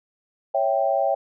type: chord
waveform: sine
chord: C# diminished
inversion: none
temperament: equal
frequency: 554.4 / 659.3 / 784 Hz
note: C#5 / E5 / G5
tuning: 0 / 0 / 0 cents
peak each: -23 dBFS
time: 0.54-1.15 s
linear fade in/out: 10 ms
effects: none